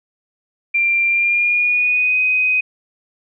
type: tone with pitch glide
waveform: sine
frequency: 2374 to 2508 Hz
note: D7 to D#7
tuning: +18 to +13 cents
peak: -13 dBFS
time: 0.74-2.61 s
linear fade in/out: 10 ms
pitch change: +95 cents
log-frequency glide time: 1.07-2.19 s
effects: none